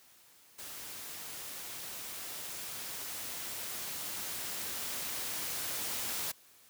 white noise with level ramp, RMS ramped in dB -45 to -36 dBFS, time 0.58-6.32 s, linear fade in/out 10 ms, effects white hiss -61 dBFS RMS until 6.69 s + high-pass 60 Hz 12 dB/octave

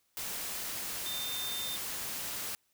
sine tone in noise, 3600 Hz, A7, 39 cents sharp, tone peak -37 dBFS, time 1.06-1.76 s, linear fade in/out 0 ms, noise white, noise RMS -38 dBFS, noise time 0.17-2.55 s, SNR -2 dB, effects white hiss -74 dBFS RMS until 2.73 s

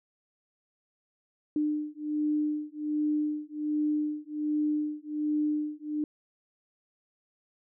sine beating tone pair, 300.1 / 301.4 Hz, D4 / D4, +38 / +45 cents, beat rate 1.3 Hz, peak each -30 dBFS, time 1.56-6.04 s, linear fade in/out 2 ms, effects none

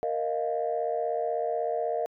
sine chord, Bb suspended fourth, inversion none, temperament equal, 466.2 / 622.3 / 698.5 Hz, Bb4 / Eb5 / F5, 0 / 0 / 0 cents, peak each -30 dBFS, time 0.03-2.06 s, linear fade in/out 0 ms, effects tanh soft clip ceiling -18 dBFS

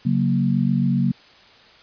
sine chord, F# major, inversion second, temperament equal, 138.59 / 185 / 233.1 Hz, C#3 / F#3 / A#3, 0 / 0 / 0 cents, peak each -21 dBFS, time 0.05-1.12 s, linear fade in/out 10 ms, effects white hiss -49 dBFS RMS until 1.82 s + resampled to 11025 Hz

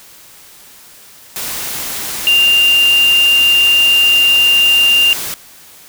sine tone in noise, 2794 Hz, F7, in tune, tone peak -7 dBFS, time 2.27-5.13 s, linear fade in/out 0 ms, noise white, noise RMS -22 dBFS, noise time 1.36-5.34 s, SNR +12 dB, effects white hiss -40 dBFS RMS until 5.88 s

